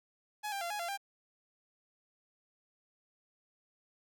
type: tone with pitch steps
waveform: sawtooth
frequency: 842 / 793 / 688 / 833 / 687 / 795 Hz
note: G#5 / G5 / F5 / G#5 / F5 / G5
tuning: +24 / +20 / -26 / +5 / -29 / +24 cents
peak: -32 dBFS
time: 0.43-0.976 s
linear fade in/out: 20 ms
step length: 91 ms
effects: none